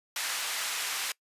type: band-pass noise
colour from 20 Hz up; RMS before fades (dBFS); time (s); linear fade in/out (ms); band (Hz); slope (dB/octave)
pink; -33; 0.16-1.12; 2; 1400 to 13000; 12
effects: noise-tail reverb RT60 0.1 s tail -23 dB re dry + resampled to 32000 Hz